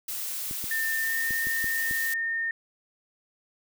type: noise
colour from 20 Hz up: blue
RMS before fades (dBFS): -33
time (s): 0.08-2.14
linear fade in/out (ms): 5
type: clicks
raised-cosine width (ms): 3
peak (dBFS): -27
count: 6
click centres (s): 0.511 / 0.641 / 1.308 / 1.47 / 1.643 / 1.911
type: tone with pitch glide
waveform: sine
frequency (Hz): 1800 to 1825.1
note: A6 to A#6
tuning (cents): +39 to -37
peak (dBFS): -26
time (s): 0.71-2.51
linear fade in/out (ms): 2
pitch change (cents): +24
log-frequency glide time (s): 1-1.19
effects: none